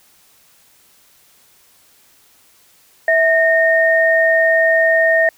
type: tone pair together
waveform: sine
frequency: 652.1 / 1841 Hz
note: E5 / A#6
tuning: -19 / -22 cents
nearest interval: octave + tritone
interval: 1797 cents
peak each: -13 dBFS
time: 3.08-5.29 s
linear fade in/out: 2 ms
effects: white hiss -52 dBFS RMS until 5.37 s